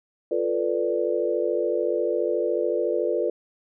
sine chord, B half-diminished seventh, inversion second, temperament equal, 349.2 / 440 / 493.9 / 587.3 Hz, F4 / A4 / B4 / D5, 0 / 0 / 0 / 0 cents, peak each -27 / -27 / -26 / -28 dBFS, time 0.31-3.3 s, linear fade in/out 5 ms, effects none

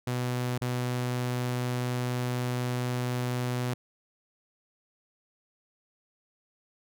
sawtooth tone with dropouts, 124.1 Hz, B2, 9 cents sharp, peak -24 dBFS, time 0.07-3.74 s, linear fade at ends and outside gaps 5 ms, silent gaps 0.58-0.614 s, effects none

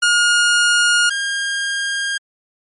sawtooth tone pair in turn, 1428 / 1613.6 Hz, F6 / G6, +38 / +50 cents, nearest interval major second, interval 212 cents, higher second, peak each -8 / -15 dBFS, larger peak first, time 0.02-1.1 / 1.1-2.18 s, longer neither, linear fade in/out 10 ms, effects MP3 48 kbps

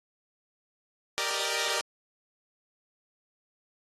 5% pulse chord, Eb major seventh, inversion first, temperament equal, 392 / 466.2 / 587.3 / 622.3 Hz, G4 / Bb4 / D5 / Eb5, 0 / 0 / 0 / 0 cents, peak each -24 / -21 / -22 / -24 dBFS, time 1.18-1.81 s, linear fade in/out 0 ms, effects AAC 32 kbps

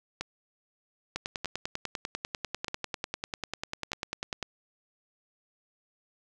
two click trains, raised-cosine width 0.2 ms, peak -15 / -16 dBFS, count 34 / 4, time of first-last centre 1.16-4.427 / 0.21-3.918 s, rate 10.1 / 0.809 Hz, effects none

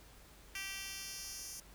10% pulse tone with high-pass filter sweep, 390 Hz, G4, 9 cents flat, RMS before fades -45 dBFS, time 0.55-1.6 s, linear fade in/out 2 ms, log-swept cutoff 2500 to 6800 Hz, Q 1.5, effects added 50 Hz sine -60 dBFS peak until 1.74 s + pink hiss -60 dBFS RMS until 1.74 s

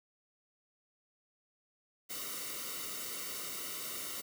white noise with comb filter, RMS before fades -41 dBFS, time 2.09-4.22 s, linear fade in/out 20 ms, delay 1.2 ms, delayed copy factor -0.8, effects none

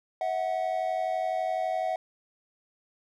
triangle tone pair together, 648.1 / 740 Hz, E5 / F#5, -30 / 0 cents, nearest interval major second, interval 230 cents, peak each -28 / -27 dBFS, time 0.21-1.96 s, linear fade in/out 2 ms, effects none

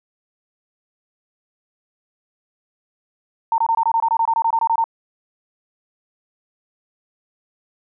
sine tone bursts, 911 Hz, A#5, 40 cents flat, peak -14 dBFS, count 16, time 3.52-4.841 s, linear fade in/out 2 ms, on 61 ms, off 23 ms, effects none

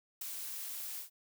blue noise with ADSR envelope, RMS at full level -39 dBFS, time 0.21-1.1 s, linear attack 5 ms, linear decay 11 ms, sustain -3 dB, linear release 120 ms, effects none

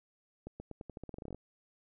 accelerating click train, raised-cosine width 2 ms, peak -30 dBFS, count 16, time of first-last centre 0.47-1.346 s, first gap 130 ms, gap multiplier 0.87, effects none

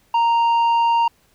triangle tone with tanh clipping, 930 Hz, A#5, 4 cents flat, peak -15 dBFS, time 0.14-1.08 s, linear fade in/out 5 ms, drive 10 dB, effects pink hiss -59 dBFS RMS until 1.34 s

